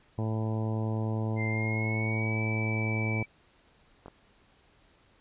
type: harmonic tone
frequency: 110 Hz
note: A2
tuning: in tune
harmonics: 1 / 2 / 3 / 4 / 5 / 6 / 7 / 8 / 9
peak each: -29 / -35 / -39 / -41 / -43 / -45 / -46 / -47 / -48 dBFS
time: 0.18-3.23 s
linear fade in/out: 5 ms
type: tone with pitch glide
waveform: sine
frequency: 2093 to 2309 Hz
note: C7 to D7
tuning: 0 to -30 cents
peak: -33 dBFS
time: 1.36-3.26 s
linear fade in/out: 50 ms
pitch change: +170 cents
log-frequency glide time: 1.47-2.41 s
type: clicks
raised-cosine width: 1 ms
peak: -30 dBFS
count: 2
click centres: 4.06 / 4.082 s
effects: pink hiss -63 dBFS RMS until 5.2 s + resampled to 8000 Hz